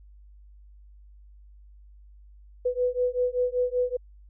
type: beating tone pair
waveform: sine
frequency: 493.9 / 499.1 Hz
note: B4 / B4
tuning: 0 / +18 cents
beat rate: 5.2 Hz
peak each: -26 dBFS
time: 2.65-3.97 s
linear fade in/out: 10 ms
effects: added 50 Hz sine -48 dBFS peak until 4.29 s